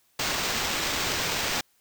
violet noise with sample-and-hold, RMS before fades -28 dBFS, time 0.19-1.61 s, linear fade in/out 5 ms, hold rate 11025 Hz, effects white hiss -66 dBFS RMS until 1.8 s

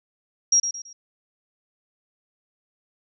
sine tone with echo, 5640 Hz, F8, 16 cents sharp, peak -14 dBFS, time 0.52-0.6 s, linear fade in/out 5 ms, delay 110 ms, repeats 3, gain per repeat -9 dB, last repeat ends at 0.93 s, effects none

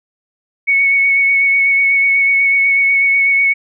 sine tone with vibrato, 2217 Hz, C#7, in tune, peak -9 dBFS, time 0.67-3.54 s, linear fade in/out 20 ms, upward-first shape sine, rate 8.1 Hz, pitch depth 16 cents each way, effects none

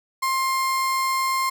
35% pulse tone, 1058 Hz, C6, 19 cents sharp, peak -19 dBFS, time 0.22-1.5 s, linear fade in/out 10 ms, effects none

